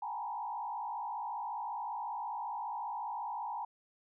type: tone with frequency modulation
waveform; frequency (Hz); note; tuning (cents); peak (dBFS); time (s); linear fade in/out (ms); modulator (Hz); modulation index
sine; 887; A5; +14; -36; 0.02-3.65; 5; 54.7; 1.7
effects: none